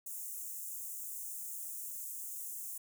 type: high-pass noise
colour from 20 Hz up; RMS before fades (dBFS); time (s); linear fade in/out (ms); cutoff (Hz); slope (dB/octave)
white; -43; 0.06-2.78; 5; 6700; 48
effects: none